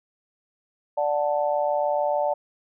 sine chord, D major, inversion none, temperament just, 587.3 / 734.2 / 881 Hz, D5 / F#5 / A5, 0 / -14 / +2 cents, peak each -23 / -27 / -27 dBFS, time 0.97-2.34 s, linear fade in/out 10 ms, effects none

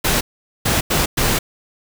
pink noise bursts at uneven times, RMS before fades -17 dBFS, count 4, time 0.04-0.21 / 0.65-0.81 / 0.9-1.06 / 1.17-1.39 s, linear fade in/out 10 ms, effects none

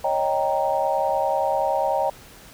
sine chord, Eb dominant seventh, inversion third, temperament equal with one note detuned, 552.1 / 622.3 / 784 / 932.3 Hz, Db5 / Eb5 / G5 / Bb5, -7 / 0 / 0 / 0 cents, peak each -25 / -25 / -24 / -26 dBFS, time 0.04-2.1 s, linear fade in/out 5 ms, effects pink hiss -46 dBFS RMS until 2.53 s

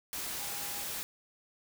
sine tone in noise, 811 Hz, G#5, 41 cents flat, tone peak -49 dBFS, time 0.39-0.83 s, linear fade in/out 0 ms, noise white, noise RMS -38 dBFS, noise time 0.13-1.03 s, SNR -14 dB, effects none

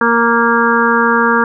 harmonic tone, 233.1 Hz, A#3, in tune, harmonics 1 / 2 / 4 / 5 / 6 / 7, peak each -16 / -16 / -16 / -16 / -16 / -16 dBFS, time 0.01-1.44 s, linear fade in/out 2 ms, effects none

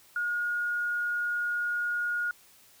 sine tone, 1435 Hz, F6, 47 cents sharp, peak -27 dBFS, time 0.16-2.31 s, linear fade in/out 2 ms, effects white hiss -58 dBFS RMS until 2.8 s

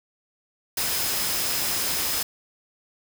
sine tone in noise, 5090 Hz, D#8, 39 cents sharp, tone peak -33 dBFS, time 0.77-2.23 s, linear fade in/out 5 ms, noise white, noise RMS -26 dBFS, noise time 0.77-2.23 s, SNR -10 dB, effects none

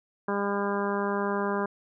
harmonic tone, 201.2 Hz, G3, 45 cents sharp, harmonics 1 / 2 / 3 / 4 / 5 / 6 / 7 / 8, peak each -31 / -30 / -35 / -37 / -33 / -37 / -39 / -38 dBFS, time 0.28-1.66 s, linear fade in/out 5 ms, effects none

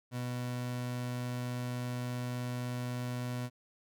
30% pulse tone, 123.47 Hz, B2, in tune, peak -32 dBFS, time 0.11-3.5 s, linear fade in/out 50 ms, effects none

